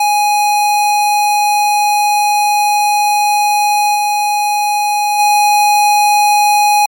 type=tone with level steps; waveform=square; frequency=830.6 Hz; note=G#5; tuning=in tune; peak=-10 / -12 / -8 dBFS; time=0-6.86 s; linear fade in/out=5 ms; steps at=3.94 / 5.18 s; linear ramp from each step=20 ms; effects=MP3 64 kbps